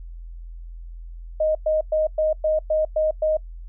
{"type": "tone bursts", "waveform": "sine", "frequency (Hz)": 622.3, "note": "D#5", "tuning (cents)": 0, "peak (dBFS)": -17, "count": 8, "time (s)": [1.4, 3.37], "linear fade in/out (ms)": 5, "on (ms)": 150, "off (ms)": 110, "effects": ["noise-tail reverb RT60 0.1 s tail -26 dB re dry", "added 42 Hz sine -34 dBFS peak until 3.68 s"]}